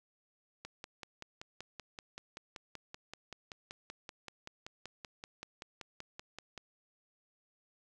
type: click train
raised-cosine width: 0.2 ms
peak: -27 dBFS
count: 32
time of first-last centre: 0.65-6.577 s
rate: 5.23 Hz
effects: none